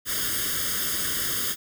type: noise with comb filter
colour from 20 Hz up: white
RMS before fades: -27 dBFS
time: 0.05-1.56 s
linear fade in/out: 50 ms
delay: 0.6 ms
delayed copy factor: +0.95
effects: none